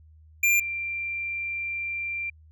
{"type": "tone pair in turn", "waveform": ["square", "sine"], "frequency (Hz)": [2386, 2367], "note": ["D7", "D7"], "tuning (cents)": [27, 13], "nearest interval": "unison", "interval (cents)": 14, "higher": "first", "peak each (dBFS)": [-19, -28], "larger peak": "first", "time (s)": [[0.43, 0.6], [0.6, 2.3]], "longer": "second", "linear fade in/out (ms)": 5, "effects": ["added 78 Hz sine -50 dBFS peak until 2.51 s"]}